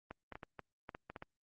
clicks, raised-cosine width 0.5 ms, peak -30 dBFS, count 10, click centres 0.11 / 0.323 / 0.355 / 0.432 / 0.593 / 0.892 / 0.949 / 1.1 / 1.162 / 1.224 s, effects Opus 24 kbps

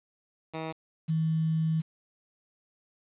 10% pulse / sine tone pair in turn, 160 / 160 Hz, D#3 / D#3, +49 / +49 cents, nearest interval unison, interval 0 cents, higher neither, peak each -25 / -24 dBFS, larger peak second, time 0.53-0.73 / 1.08-1.82 s, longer second, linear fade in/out 20 ms, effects resampled to 8000 Hz + 9-bit

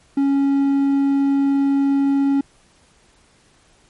triangle tone, 277.2 Hz, C#4, in tune, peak -12 dBFS, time 0.17-2.41 s, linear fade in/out 5 ms, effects pink hiss -55 dBFS RMS until 3.89 s + MP3 48 kbps

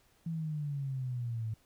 sine exponential sweep, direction down, 167.3 to 108.5 Hz, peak -33 dBFS, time 0.26-1.54 s, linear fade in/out 5 ms, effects pink hiss -68 dBFS RMS until 1.65 s

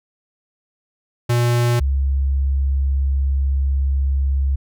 square / sine tone pair in turn, 120 / 68.15 Hz, B2 / C#2, -49 / -29 cents, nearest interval minor seventh, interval 980 cents, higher first, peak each -15 dBFS, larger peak neither, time 1.29-1.8 / 1.8-4.56 s, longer second, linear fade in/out 10 ms, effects none

